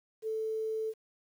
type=tone with quantisation; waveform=sine; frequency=440 Hz; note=A4; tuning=in tune; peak=-31 dBFS; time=0.22-0.94 s; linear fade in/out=50 ms; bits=10; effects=none